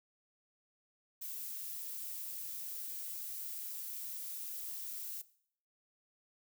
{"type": "noise", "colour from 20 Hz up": "violet", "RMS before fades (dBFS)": -43, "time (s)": [1.21, 5.22], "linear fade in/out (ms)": 10, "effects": ["noise-tail reverb RT60 0.6 s tail -18 dB re dry"]}